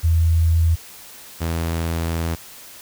sine / sawtooth tone pair in turn, 82.4 / 82.8 Hz, E2 / E2, 0 / +8 cents, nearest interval unison, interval 8 cents, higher second, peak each -13 / -17 dBFS, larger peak first, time 0.03-0.76 / 1.4-2.36 s, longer second, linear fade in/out 20 ms, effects white hiss -41 dBFS RMS until 2.81 s

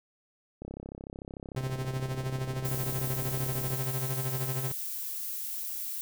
click train, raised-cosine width 2 ms, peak -27 dBFS, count 105, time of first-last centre 0.62-3.734 s, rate 33.4 Hz
45% pulse tone with tremolo, 130.81 Hz, C3, in tune, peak -29 dBFS, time 1.56-4.72 s, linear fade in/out 5 ms, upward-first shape sine, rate 13 Hz, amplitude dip 60%
violet noise, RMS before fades -36 dBFS, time 2.65-6.01 s, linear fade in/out 0 ms
effects none

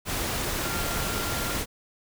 sine tone in noise, 1386 Hz, F6, 14 cents flat, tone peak -36 dBFS, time 0.6-1.59 s, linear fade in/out 50 ms, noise pink, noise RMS -29 dBFS, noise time 0.05-1.66 s, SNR -10 dB, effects none

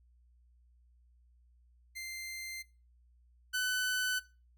sawtooth tone pair in turn, 2087 / 1503.4 Hz, C7 / F#6, -5 / +27 cents, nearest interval tritone, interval 568 cents, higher first, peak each -37 / -27 dBFS, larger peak second, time 1.95-2.63 / 3.53-4.2 s, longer first, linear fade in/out 20 ms, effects noise-tail reverb RT60 0.3 s tail -19 dB re dry + added 60 Hz sine -62 dBFS peak until 4.57 s

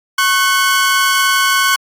sawtooth tone pair together, 1094.7 / 1506 Hz, C#6 / F#6, -22 / +30 cents, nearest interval tritone, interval 552 cents, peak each -10 dBFS, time 0.18-1.76 s, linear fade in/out 5 ms, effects AAC 48 kbps

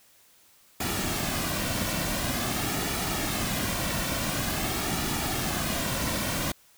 pink noise with flanger, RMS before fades -29 dBFS, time 0.8-6.52 s, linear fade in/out 5 ms, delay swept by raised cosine 1.9 to 2.42 ms, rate 0.47 Hz, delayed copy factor -0.5, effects white hiss -59 dBFS RMS until 6.77 s

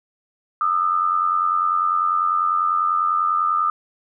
sine tone pair together, 1217.9 / 1308 Hz, D#6 / E6, -37 / -14 cents, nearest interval minor second, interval 123 cents, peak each -18 / -22 dBFS, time 0.61-3.7 s, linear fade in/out 2 ms, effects none

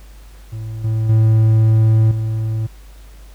triangle tone with level steps, 110.5 Hz, A2, 8 cents sharp, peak -22 / -13 / -7 / -15 dBFS, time 0.52-2.67 s, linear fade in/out 10 ms, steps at 0.84 / 1.09 / 2.11 s, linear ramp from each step 5 ms, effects added 50 Hz sine -37 dBFS peak until 3.34 s + pink hiss -49 dBFS RMS until 3.34 s

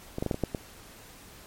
clicks, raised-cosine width 2 ms, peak -18 / -15 / -15 / -13 / -18 / -12 / -16 dBFS, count 7, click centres 0.184 / 0.225 / 0.263 / 0.312 / 0.344 / 0.437 / 0.548 s, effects pink hiss -50 dBFS RMS until 1.46 s + MP3 64 kbps

